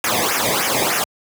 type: noise with flanger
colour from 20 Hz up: pink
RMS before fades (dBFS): -19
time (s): 0.04-1.04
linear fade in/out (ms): 2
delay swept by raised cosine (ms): 0.23 to 0.74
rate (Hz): 3.3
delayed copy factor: -0.95
effects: high-pass 80 Hz 12 dB/octave